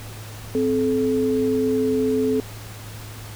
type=tone pair together; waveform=sine; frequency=259.8 / 431.9 Hz; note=C4 / A4; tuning=-12 / -32 cents; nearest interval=major sixth; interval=880 cents; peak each=-21 / -20 dBFS; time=0.55-2.4 s; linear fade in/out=0 ms; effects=added 107 Hz sine -36 dBFS peak until 3.35 s + pink hiss -40 dBFS RMS until 3.35 s